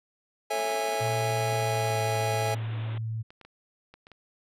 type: chord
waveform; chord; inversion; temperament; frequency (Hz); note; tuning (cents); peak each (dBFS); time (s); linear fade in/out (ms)
square; A major seventh; none; just; 440 / 550 / 660 / 825; A4 / C#5 / E5 / G#5; 0 / -14 / +2 / -12; -34 / -36 / -33 / -31; 0.5-2.55; 10
type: band-pass noise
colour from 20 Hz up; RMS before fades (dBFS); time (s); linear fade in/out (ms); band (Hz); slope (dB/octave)
pink; -45; 0.53-2.98; 2; 200 to 3700; 96
type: tone with pitch glide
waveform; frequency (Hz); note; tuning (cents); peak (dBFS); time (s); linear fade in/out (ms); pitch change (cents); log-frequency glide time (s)
sine; 116.54 to 111.66; A#2 to A2; 0 to +26; -29; 1-3.23; 20; -74; 1.58-2.07
type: clicks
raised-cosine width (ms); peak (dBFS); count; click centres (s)
0.3; -33; 6; 3.305 / 3.413 / 3.45 / 3.94 / 4.069 / 4.117
effects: resampled to 32000 Hz